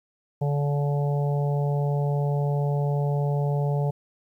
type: harmonic tone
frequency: 143.8 Hz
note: D3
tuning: 36 cents flat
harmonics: 1 / 3 / 4 / 5 / 6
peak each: -22 / -32 / -34 / -36 / -38 dBFS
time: 0.41-3.91 s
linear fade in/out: 10 ms
effects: 10-bit